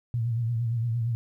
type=tone with vibrato; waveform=sine; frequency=116.54 Hz; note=A#2; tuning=in tune; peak=-24 dBFS; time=0.14-1.15 s; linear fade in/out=0 ms; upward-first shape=triangle; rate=8.7 Hz; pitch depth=83 cents each way; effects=11-bit